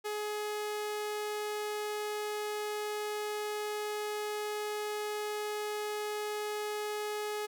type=tone; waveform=sawtooth; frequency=420.6 Hz; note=G#4; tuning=22 cents sharp; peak=-30 dBFS; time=0.04-7.47 s; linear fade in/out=20 ms; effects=none